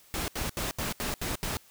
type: noise bursts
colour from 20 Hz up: pink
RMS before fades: -32 dBFS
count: 7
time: 0.14-1.57 s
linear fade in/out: 0 ms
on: 140 ms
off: 75 ms
effects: white hiss -58 dBFS RMS until 1.7 s